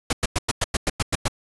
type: noise bursts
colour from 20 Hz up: pink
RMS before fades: -21 dBFS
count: 10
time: 0.1-1.282 s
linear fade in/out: 5 ms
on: 30 ms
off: 98 ms
effects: resampled to 24000 Hz